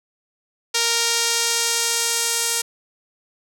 sawtooth tone with band-pass filter sweep, 465.1 Hz, A#4, 4 cents flat, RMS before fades -21 dBFS, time 0.74-2.62 s, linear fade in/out 10 ms, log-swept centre 5500 to 8300 Hz, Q 1.2, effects none

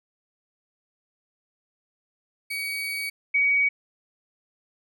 35% pulse / sine tone pair in turn, 2258 / 2258 Hz, C#7 / C#7, +31 / +31 cents, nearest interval unison, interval 0 cents, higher neither, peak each -26 / -18 dBFS, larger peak second, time 2.5-3.1 / 3.34-3.69 s, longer first, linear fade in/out 10 ms, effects none

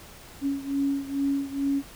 sine beating tone pair, 277.2 / 279.5 Hz, C#4 / C#4, 0 / +14 cents, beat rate 2.3 Hz, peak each -26 / -29 dBFS, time 0.41-1.83 s, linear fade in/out 50 ms, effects pink hiss -47 dBFS RMS until 1.95 s

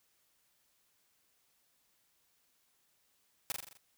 white noise with echo, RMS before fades -35 dBFS, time 3.5-3.52 s, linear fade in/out 0 ms, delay 42 ms, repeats 6, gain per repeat -4 dB, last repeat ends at 3.772 s, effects white hiss -74 dBFS RMS until 3.97 s

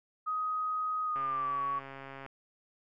sine tone with pitch glide, 1255 to 1124.6 Hz, D#6 to C#6, +15 to +25 cents, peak -30 dBFS, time 0.26-1.8 s, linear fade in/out 20 ms, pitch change -190 cents, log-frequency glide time 1.04-1.63 s
click train, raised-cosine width 0.5 ms, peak -30 dBFS, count 151, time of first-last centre 1.16-2.263 s, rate 136 Hz
effects none

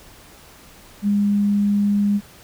sine tone, 203.8 Hz, G#3, 32 cents flat, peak -15 dBFS, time 1.02-2.21 s, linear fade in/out 50 ms, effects pink hiss -46 dBFS RMS until 2.43 s

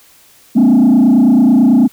sine tone with frequency modulation, 246.9 Hz, B3, in tune, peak -3 dBFS, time 0.55-1.88 s, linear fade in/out 20 ms, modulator 29.1 Hz, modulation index 1.3, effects tanh soft clip ceiling -4 dBFS + white hiss -46 dBFS RMS until 1.92 s

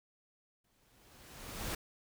pink noise with exponential growth, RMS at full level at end -37 dBFS, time 0.64-1.75 s, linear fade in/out 5 ms, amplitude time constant 240 ms, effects none

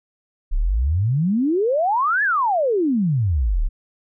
sine exponential two-way sweep, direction up then down, 30.38 to 1760 to 30.38 Hz, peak -16 dBFS, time 0.51-3.69 s, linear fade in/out 20 ms, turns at 2.23 s, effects none

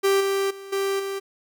45% pulse tone with level steps, 392 Hz, G4, in tune, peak -17 / -21 / -37 / -22 / -27 dBFS, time 0.03-1.2 s, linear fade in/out 20 ms, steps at 0.2 / 0.5 / 0.72 / 0.99 s, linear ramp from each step 10 ms, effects none

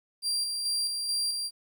35% pulse tone with tremolo, 4741 Hz, D8, 16 cents sharp, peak -25 dBFS, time 0.22-1.51 s, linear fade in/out 50 ms, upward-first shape square, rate 2.3 Hz, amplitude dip 35%, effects 11-bit

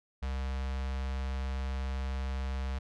square tone with notch filter, 66.3 Hz, C2, 23 cents sharp, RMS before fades -34 dBFS, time 0.22-2.79 s, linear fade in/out 10 ms, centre 300 Hz, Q 0.84, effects low-pass 5000 Hz 12 dB/octave

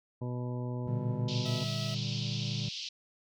harmonic tone, 123.47 Hz, B2, in tune, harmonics 1 / 2 / 3 / 4 / 5 / 7 / 8, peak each -34 / -40 / -44 / -46 / -48 / -51 / -52 dBFS, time 0.21-1.64 s, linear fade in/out 10 ms
triangle chord, G minor, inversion first, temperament equal, 116.54 / 146.83 / 196 Hz, Bb2 / D3 / G3, 0 / 0 / 0 cents, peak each -33 / -35 / -38 dBFS, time 0.87-2.69 s, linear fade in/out 5 ms
white band-pass noise, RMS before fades -40 dBFS, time 1.28-2.89 s, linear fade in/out 5 ms, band 2700 to 5300 Hz, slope 48 dB/octave
sawtooth tone, 650 Hz, E5, 24 cents flat, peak -38 dBFS, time 1.45-1.95 s, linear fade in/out 10 ms
effects none

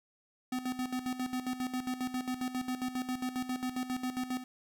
square tone with tremolo, 253.5 Hz, B3, 45 cents sharp, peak -32 dBFS, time 0.52-4.44 s, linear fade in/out 5 ms, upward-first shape square, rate 7.4 Hz, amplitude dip 70%, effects none

